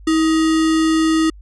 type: tone with sample-and-hold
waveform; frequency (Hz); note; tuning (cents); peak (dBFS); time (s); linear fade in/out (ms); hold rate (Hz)
sine; 320; D#4; +49; -12; 0.07-1.3; 5; 1575
effects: added 50 Hz sine -37 dBFS peak until 1.41 s + resampled to 22050 Hz